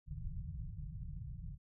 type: low-pass noise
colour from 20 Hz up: pink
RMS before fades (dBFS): -44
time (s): 0.06-1.58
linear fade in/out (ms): 50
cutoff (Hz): 170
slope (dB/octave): 96
effects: none